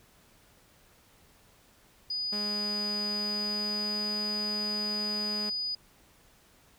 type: tone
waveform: sine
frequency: 4950 Hz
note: D#8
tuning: 10 cents flat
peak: -30 dBFS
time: 2.1-5.75 s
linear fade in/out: 5 ms
type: tone with pitch glide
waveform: sawtooth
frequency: 207.7 to 209.7 Hz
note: G#3 to G#3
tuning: 0 to +17 cents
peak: -32 dBFS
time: 2.32-5.5 s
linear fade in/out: 10 ms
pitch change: +17 cents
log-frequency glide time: 3.06-4.19 s
effects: pink hiss -61 dBFS RMS until 6.78 s